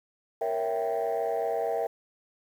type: chord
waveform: sine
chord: A# diminished seventh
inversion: none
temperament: equal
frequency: 466.2 / 554.4 / 659.3 / 784 Hz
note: A#4 / C#5 / E5 / G5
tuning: 0 / 0 / 0 / 0 cents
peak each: -29 / -34 / -29 / -31 dBFS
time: 0.41-1.87 s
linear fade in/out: 5 ms
effects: tanh soft clip ceiling -21 dBFS + 9-bit